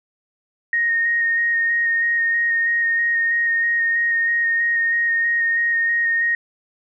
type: tone with vibrato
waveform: sine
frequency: 1858 Hz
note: A#6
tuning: 6 cents flat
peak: -16 dBFS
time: 0.73-6.35 s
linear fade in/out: 2 ms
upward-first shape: square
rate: 3.1 Hz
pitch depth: 11 cents each way
effects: none